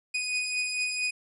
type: beating tone pair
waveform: sawtooth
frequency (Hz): 2482 / 2486.4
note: D#7 / D#7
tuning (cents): -5 / -2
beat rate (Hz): 4.4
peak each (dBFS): -32 / -25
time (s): 0.14-1.11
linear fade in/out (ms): 10
effects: resampled to 24000 Hz